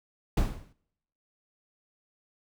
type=noise with exponential decay; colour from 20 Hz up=brown; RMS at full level=-21 dBFS; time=0.37-0.73 s; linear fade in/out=5 ms; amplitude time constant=78 ms; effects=noise-tail reverb RT60 0.8 s tail -25 dB re dry